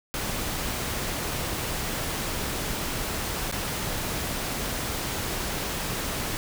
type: noise with dropouts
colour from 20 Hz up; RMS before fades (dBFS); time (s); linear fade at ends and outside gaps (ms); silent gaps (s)
pink; -30; 0.14-6.37; 0; 3.514-3.524
effects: none